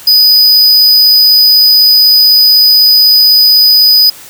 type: tone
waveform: square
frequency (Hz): 4978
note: D#8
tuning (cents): 0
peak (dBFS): -3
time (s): 0.07-4.1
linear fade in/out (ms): 5
effects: white hiss -32 dBFS RMS until 4.29 s